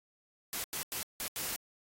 white noise bursts at uneven times, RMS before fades -37 dBFS, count 5, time 0.53-0.64 / 0.73-0.83 / 0.92-1.03 / 1.2-1.28 / 1.36-1.56 s, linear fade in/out 0 ms, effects AAC 48 kbps

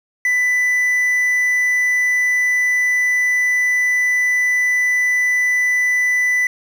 triangle tone with quantisation, 1990 Hz, B6, 13 cents sharp, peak -12 dBFS, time 0.25-6.47 s, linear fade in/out 2 ms, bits 7, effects none

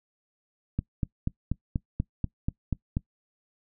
click train, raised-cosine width 5 ms, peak -14 dBFS, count 10, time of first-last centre 0.79-2.969 s, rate 4.13 Hz, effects noise-tail reverb RT60 0.1 s tail -22 dB re dry

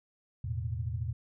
sine chord, E suspended fourth, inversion none, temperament just, 82.41 / 109.88 / 123.61 Hz, E2 / A2 / B2, 0 / -2 / +2 cents, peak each -36 / -35 / -37 dBFS, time 0.44-1.13 s, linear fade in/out 5 ms, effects none

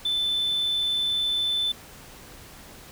triangle tone, 3522 Hz, A7, 1 cent sharp, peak -20 dBFS, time 0.05-1.72 s, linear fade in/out 5 ms, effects tanh soft clip ceiling -18 dBFS + pink hiss -46 dBFS RMS until 2.91 s

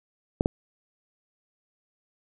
clicks, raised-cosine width 2 ms, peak -9 dBFS, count 2, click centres 0.409 / 0.459 s, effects none

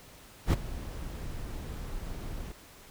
brown noise with ADSR envelope, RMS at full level -20 dBFS, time 0.46-2.52 s, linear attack 73 ms, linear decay 14 ms, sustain -18 dB, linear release 4 ms, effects pink hiss -53 dBFS RMS until 2.9 s

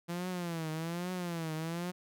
sawtooth tone with vibrato, 169.5 Hz, E3, 49 cents sharp, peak -31 dBFS, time 0.08-1.92 s, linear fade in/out 20 ms, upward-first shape triangle, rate 1.2 Hz, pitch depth 150 cents each way, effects none

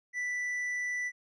sine tone with tanh clipping, 1975.5 Hz, B6, in tune, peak -32 dBFS, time 0.13-1.12 s, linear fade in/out 50 ms, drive 5 dB, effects none

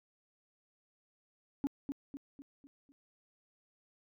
sine tone with echo, 278.9 Hz, C#4, 11 cents sharp, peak -26 dBFS, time 1.64-1.67 s, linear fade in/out 0 ms, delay 250 ms, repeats 5, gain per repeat -7 dB, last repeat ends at 2.92 s, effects tanh soft clip ceiling -28 dBFS

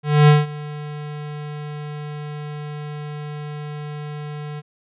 square tone with ADSR envelope, 148.8 Hz, D3, 23 cents sharp, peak -8 dBFS, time 0.03-4.62 s, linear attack 250 ms, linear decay 180 ms, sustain -21 dB, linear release 35 ms, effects resampled to 8000 Hz

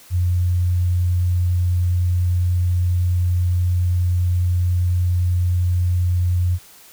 sine tone, 89 Hz, F2, 33 cents sharp, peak -15 dBFS, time 0.1-6.59 s, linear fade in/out 50 ms, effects white hiss -46 dBFS RMS until 6.92 s

